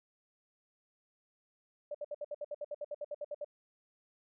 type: tone bursts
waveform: sine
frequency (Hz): 587.3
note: D5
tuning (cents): 0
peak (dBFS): -36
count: 16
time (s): 1.91-3.446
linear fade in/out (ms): 5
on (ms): 36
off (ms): 64
effects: none